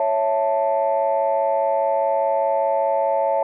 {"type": "chord", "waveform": "sine", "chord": "A major", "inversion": "first", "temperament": "equal", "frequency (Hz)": [554.4, 659.3, 880], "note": ["C#5", "E5", "A5"], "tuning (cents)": [0, 0, 0], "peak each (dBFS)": [-20, -21, -21], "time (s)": [0, 3.43], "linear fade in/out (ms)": 2, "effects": ["tanh soft clip ceiling -10 dBFS"]}